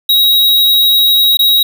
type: tone with dropouts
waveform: square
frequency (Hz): 3822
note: A#7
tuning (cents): +43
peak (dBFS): -7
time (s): 0.09-1.63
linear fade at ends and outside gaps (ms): 5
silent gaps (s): 1.371-1.391
effects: none